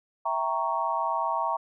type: chord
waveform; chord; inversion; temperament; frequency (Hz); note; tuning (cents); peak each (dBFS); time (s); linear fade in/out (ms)
sine; E diminished seventh; none; equal; 659.3 / 784 / 932.3 / 1108.7; E5 / G5 / Bb5 / Db6; 0 / 0 / 0 / 0; -32 / -33 / -28 / -30; 0.25-1.57; 10
effects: none